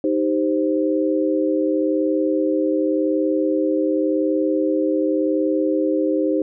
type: chord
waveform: sine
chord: C minor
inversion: first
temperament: equal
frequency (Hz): 311.1 / 392 / 523.3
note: Eb4 / G4 / C5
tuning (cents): 0 / 0 / 0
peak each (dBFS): -19 / -23 / -22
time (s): 0.04-6.42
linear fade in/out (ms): 2
effects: none